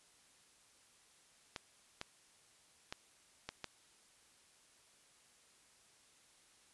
clicks, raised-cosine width 0.2 ms, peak -24 dBFS, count 5, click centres 1.562 / 2.014 / 2.925 / 3.49 / 3.643 s, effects white hiss -67 dBFS RMS until 6.73 s + resampled to 24000 Hz

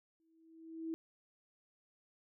sine tone with exponential growth, 324.8 Hz, E4, 26 cents flat, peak -35 dBFS, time 0.2-0.94 s, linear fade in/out 0 ms, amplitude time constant 160 ms, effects none

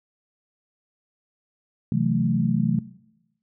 sine chord, F# half-diminished seventh, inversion second, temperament equal with one note detuned, 130.81 / 164.34 / 185 / 220 Hz, C3 / E3 / F#3 / A3, 0 / -5 / 0 / 0 cents, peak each -25 dBFS, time 1.92-2.79 s, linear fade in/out 2 ms, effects noise-tail reverb RT60 0.9 s tail -19 dB re dry

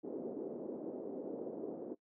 pink band-pass noise, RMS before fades -43 dBFS, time 0.03-1.95 s, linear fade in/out 20 ms, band 270 to 490 Hz, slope 24 dB/octave, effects noise-tail reverb RT60 0.1 s tail -20 dB re dry

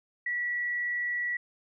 sine tone with frequency modulation, 1941 Hz, B6, 31 cents flat, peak -28 dBFS, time 0.26-1.37 s, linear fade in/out 5 ms, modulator 98.8 Hz, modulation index 0.22, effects none

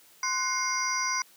sine tone cluster, 1040 / 1491 / 2125 / 4857 / 5820 Hz, C6 / F#6 / C7 / D#8 / F#8, -11 / +13 / +26 / -43 / -29 cents, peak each -31 / -36 / -32 / -35 / -31 dBFS, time 0.23-1.22 s, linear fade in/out 2 ms, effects white hiss -57 dBFS RMS until 1.36 s + high-pass 150 Hz 12 dB/octave

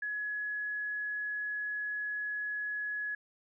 sine tone, 1688 Hz, G#6, 28 cents sharp, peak -33 dBFS, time 0.02-3.15 s, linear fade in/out 5 ms, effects none

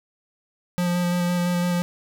square tone with vibrato, 176.3 Hz, F3, 17 cents sharp, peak -21 dBFS, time 0.78-1.82 s, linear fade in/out 0 ms, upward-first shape square, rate 5.9 Hz, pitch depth 11 cents each way, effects none

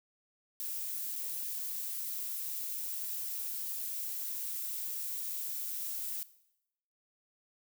violet noise with dropouts, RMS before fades -38 dBFS, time 0.6-6.23 s, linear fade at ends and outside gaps 0 ms, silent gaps 1.155-1.16 s, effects noise-tail reverb RT60 0.8 s tail -17 dB re dry

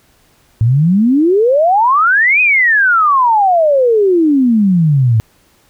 sine exponential two-way sweep, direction up then down, 106.8 to 2541 to 106.8 Hz, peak -7 dBFS, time 0.61-5.2 s, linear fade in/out 0 ms, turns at 2.41 s, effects pink hiss -52 dBFS RMS until 5.69 s

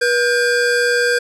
square tone pair together, 483.8 / 1590 Hz, B4 / G6, -36 / +24 cents, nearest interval octave + major sixth, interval 2060 cents, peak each -17 dBFS, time 0.01-1.19 s, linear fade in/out 10 ms, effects low-pass 9000 Hz 12 dB/octave

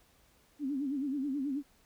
sine tone with vibrato, 277.2 Hz, C#4, in tune, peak -31 dBFS, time 0.59-1.63 s, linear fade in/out 50 ms, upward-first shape sine, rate 9.3 Hz, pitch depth 120 cents each way, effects pink hiss -66 dBFS RMS until 1.85 s

